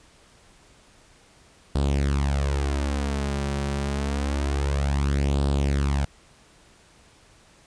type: tone with flanger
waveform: sawtooth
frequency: 70 Hz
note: C#2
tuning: 18 cents sharp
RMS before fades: -24 dBFS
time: 1.75-6.05 s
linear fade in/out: 5 ms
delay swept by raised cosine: 0.23 to 5.23 ms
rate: 0.27 Hz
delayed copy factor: +0.65
effects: pink hiss -55 dBFS RMS until 7.66 s + resampled to 22050 Hz